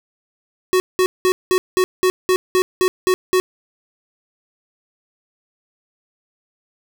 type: tone bursts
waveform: square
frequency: 370 Hz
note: F#4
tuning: in tune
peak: -13 dBFS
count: 11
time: 0.73-3.4 s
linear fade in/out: 0 ms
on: 70 ms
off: 190 ms
effects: none